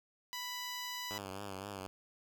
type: tone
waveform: 10% pulse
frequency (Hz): 989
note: B5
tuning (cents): +2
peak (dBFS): -31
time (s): 0.33-1.18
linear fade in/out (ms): 0
type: tone with vibrato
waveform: 5% pulse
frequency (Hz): 98.3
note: G2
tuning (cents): +5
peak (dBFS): -31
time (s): 1.11-1.87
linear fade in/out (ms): 0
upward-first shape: triangle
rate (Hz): 3.9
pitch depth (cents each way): 84
effects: none